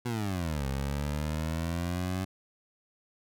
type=exponential two-way sweep; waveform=20% pulse; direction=down then up; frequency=124.7 to 66.7 to 94.9 Hz; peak=-25 dBFS; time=0.05-2.25 s; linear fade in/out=10 ms; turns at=0.67 s; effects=none